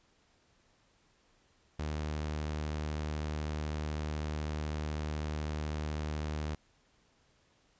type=tone; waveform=sawtooth; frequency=76 Hz; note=D#2; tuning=40 cents flat; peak=-30 dBFS; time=1.79-6.55 s; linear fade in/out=5 ms; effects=pink hiss -69 dBFS RMS until 7.79 s + resampled to 16000 Hz